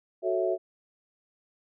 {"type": "chord", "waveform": "sine", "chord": "F# minor seventh", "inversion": "none", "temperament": "equal", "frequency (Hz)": [370, 440, 554.4, 659.3], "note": ["F#4", "A4", "C#5", "E5"], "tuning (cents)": [0, 0, 0, 0], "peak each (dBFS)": [-28, -33, -33, -28], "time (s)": [0.22, 0.58], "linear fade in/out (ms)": 50, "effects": []}